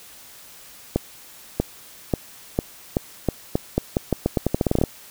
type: accelerating click train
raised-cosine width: 2 ms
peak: -5 dBFS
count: 21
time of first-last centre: 0.96-4.838 s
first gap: 640 ms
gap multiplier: 0.84
effects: white hiss -45 dBFS RMS until 5.1 s